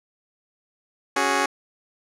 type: chord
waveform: 10% pulse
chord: C# suspended fourth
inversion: none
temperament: just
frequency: 277.2 / 369.6 / 415.8 Hz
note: C#4 / F#4 / G#4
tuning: 0 / -2 / +2 cents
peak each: -17 dBFS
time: 1.16-1.46 s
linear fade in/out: 5 ms
effects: low-pass 9000 Hz 12 dB/octave